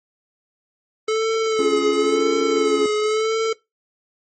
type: tone with vibrato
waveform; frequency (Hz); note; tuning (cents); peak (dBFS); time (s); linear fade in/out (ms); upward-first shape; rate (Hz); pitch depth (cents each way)
square; 434.6; A4; -21; -18; 1.08-3.53; 5; sine; 0.96; 48
type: chord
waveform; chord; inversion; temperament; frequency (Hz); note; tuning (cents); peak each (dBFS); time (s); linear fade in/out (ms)
triangle; Db major; none; just; 277.2 / 346.5 / 415.8; Db4 / F4 / Ab4; 0 / -14 / +2; -22; 1.59-2.86; 2
effects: noise-tail reverb RT60 0.2 s tail -21 dB re dry + MP3 32 kbps